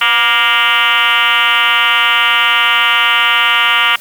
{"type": "tone with frequency modulation", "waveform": "sine", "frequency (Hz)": 2090, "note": "C7", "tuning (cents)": -2, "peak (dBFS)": -8, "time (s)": [0.01, 3.96], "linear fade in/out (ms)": 5, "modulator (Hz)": 227, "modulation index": 4.7, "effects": ["white hiss -36 dBFS RMS until 4 s"]}